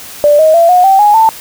sine tone with pitch steps, 587.3 / 629.5 / 674.6 / 723.1 / 774.9 / 830.6 / 890.2 Hz, D5 / D#5 / E5 / F#5 / G5 / G#5 / A5, 0 / +20 / +40 / -40 / -20 / 0 / +20 cents, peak -3 dBFS, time 0.24-1.29 s, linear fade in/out 0 ms, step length 150 ms, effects white hiss -29 dBFS RMS until 1.4 s

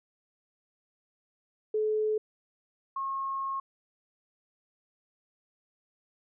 sine tone pair in turn, 430 / 1083.5 Hz, A4 / C#6, -40 / -40 cents, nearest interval octave + major third, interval 1600 cents, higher second, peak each -25 / -30 dBFS, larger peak first, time 1.74-2.18 / 2.96-3.6 s, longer second, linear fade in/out 5 ms, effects none

